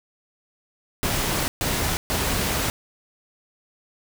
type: noise bursts at uneven times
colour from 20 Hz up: pink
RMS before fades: -24 dBFS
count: 3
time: 1.03-1.48 / 1.61-1.97 / 2.1-2.7 s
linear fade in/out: 0 ms
effects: none